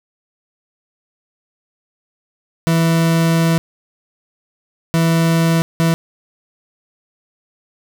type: tone bursts at uneven times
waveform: 40% pulse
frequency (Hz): 164.81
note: E3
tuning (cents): 0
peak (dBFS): -11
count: 3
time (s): 2.67-3.58 / 4.94-5.62 / 5.8-5.94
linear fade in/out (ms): 0
effects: none